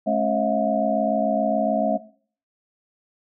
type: tone cluster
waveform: sine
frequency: 214.7 / 273.1 / 543 / 646 / 713 Hz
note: A3 / C#4 / C#5 / E5 / F5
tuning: -42 / -26 / -36 / -35 / +36 cents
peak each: -24 / -28 / -29 / -22 / -26 dBFS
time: 0.06-1.98 s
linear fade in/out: 20 ms
effects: noise-tail reverb RT60 0.5 s tail -19 dB re dry

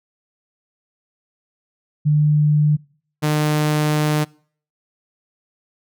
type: tone pair in turn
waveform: sine / sawtooth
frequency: 149.8 / 151.37 Hz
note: D3 / D#3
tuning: +35 / -47 cents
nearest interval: unison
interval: 18 cents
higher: second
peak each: -12 dBFS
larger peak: neither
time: 2.05-2.77 / 3.22-4.25 s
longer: second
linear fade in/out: 20 ms
effects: noise-tail reverb RT60 0.5 s tail -24 dB re dry

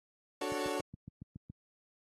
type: chord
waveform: 30% pulse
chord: D major seventh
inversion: none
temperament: equal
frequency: 293.7 / 370 / 440 / 554.4 Hz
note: D4 / F#4 / A4 / C#5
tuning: 0 / 0 / 0 / 0 cents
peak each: -37 dBFS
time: 0.41-0.81 s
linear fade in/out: 5 ms
type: click train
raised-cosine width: 5 ms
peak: -31 dBFS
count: 8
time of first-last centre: 0.52-1.499 s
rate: 7.15 Hz
effects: high-pass 100 Hz 12 dB/octave + AAC 32 kbps

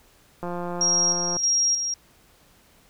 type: click train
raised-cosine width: 1 ms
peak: -18 dBFS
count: 165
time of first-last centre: 0.43-1.367 s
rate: 175 Hz
type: tone with tremolo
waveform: sine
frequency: 5620 Hz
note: F8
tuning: 10 cents sharp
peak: -18 dBFS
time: 0.81-1.94 s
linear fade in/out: 2 ms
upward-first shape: square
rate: 1.6 Hz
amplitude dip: 50%
effects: pink hiss -57 dBFS RMS until 2.89 s

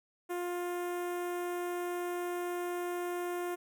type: tone with notch filter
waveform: sawtooth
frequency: 352.8 Hz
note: F4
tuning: 18 cents sharp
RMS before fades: -36 dBFS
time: 0.29-3.56 s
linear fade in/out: 20 ms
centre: 4400 Hz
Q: 0.6
effects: none

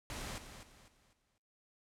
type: noise with echo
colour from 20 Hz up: pink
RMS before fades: -43 dBFS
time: 0.1-0.38 s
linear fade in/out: 0 ms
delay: 250 ms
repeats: 4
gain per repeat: -9 dB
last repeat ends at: 1.38 s
effects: noise-tail reverb RT60 0.4 s tail -20 dB re dry + low-pass 10000 Hz 12 dB/octave

